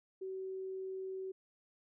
sine tone, 379.4 Hz, F#4, 43 cents sharp, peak -39 dBFS, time 0.21-1.32 s, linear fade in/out 10 ms, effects none

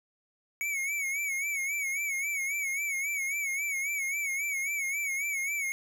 square tone with vibrato, 2236 Hz, C#7, 14 cents sharp, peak -30 dBFS, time 0.61-5.72 s, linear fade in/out 0 ms, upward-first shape sine, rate 3.7 Hz, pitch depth 82 cents each way, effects none

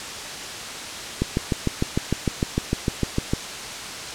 click train, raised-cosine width 3 ms, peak -7 dBFS, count 15, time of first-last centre 1.22-3.335 s, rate 6.62 Hz, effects white hiss -32 dBFS RMS until 4.14 s + low-pass 7000 Hz 12 dB/octave

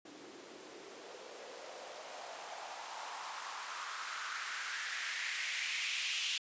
blue noise with band-pass filter sweep, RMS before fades -42 dBFS, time 0.05-6.38 s, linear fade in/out 5 ms, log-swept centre 300 to 2900 Hz, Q 3, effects resampled to 16000 Hz

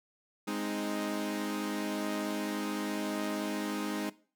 sawtooth chord, Ab major, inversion none, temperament equal, 207.7 / 261.6 / 311.1 Hz, Ab3 / C4 / Eb4, 0 / 0 / 0 cents, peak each -32 / -36 / -32 dBFS, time 0.47-4.1 s, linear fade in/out 10 ms, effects noise-tail reverb RT60 0.4 s tail -19 dB re dry

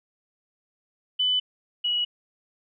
sine tone pair in turn, 3000 / 2921 Hz, F#7 / F#7, +23 / -23 cents, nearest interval unison, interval 46 cents, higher first, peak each -20 / -22 dBFS, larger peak first, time 1.19-1.4 / 1.84-2.05 s, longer neither, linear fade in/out 10 ms, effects none

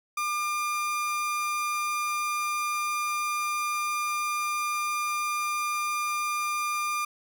30% pulse tone, 1201 Hz, D6, 38 cents sharp, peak -24 dBFS, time 0.17-7.05 s, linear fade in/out 5 ms, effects none

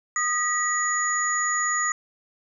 sine tone cluster, 1234 / 1933 / 6830 Hz, D#6 / B6 / G#8, -15 / -38 / +48 cents, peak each -26 / -26 / -26 dBFS, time 0.16-1.92 s, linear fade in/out 2 ms, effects none

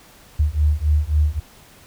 sine beating tone pair, 73.42 / 77.12 Hz, D2 / D#2, 0 / -15 cents, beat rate 3.7 Hz, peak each -18 dBFS, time 0.39-1.4 s, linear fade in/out 10 ms, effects pink hiss -48 dBFS RMS until 1.86 s

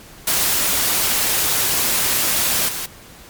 white noise with level steps, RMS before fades -18 / -26 dBFS, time 0.27-2.86 s, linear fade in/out 5 ms, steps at 2.68 s, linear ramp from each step 10 ms, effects pink hiss -42 dBFS RMS until 3.29 s + MP3 96 kbps

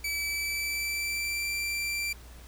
sawtooth tone with pitch glide, 2300 to 2351 Hz, D7 to D7, -37 to +1 cents, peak -26 dBFS, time 0.04-2.13 s, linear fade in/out 5 ms, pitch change +38 cents, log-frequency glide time 0.15-1.51 s, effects added 60 Hz sine -46 dBFS peak until 2.47 s + pink hiss -53 dBFS RMS until 2.47 s

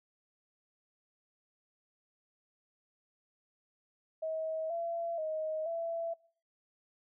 sine tone with pitch steps, 638 / 676 / 627 / 668 Hz, D#5 / E5 / D#5 / E5, +43 / +43 / +13 / +23 cents, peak -33 dBFS, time 4.22-6.14 s, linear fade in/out 10 ms, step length 480 ms, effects noise-tail reverb RT60 0.5 s tail -23 dB re dry

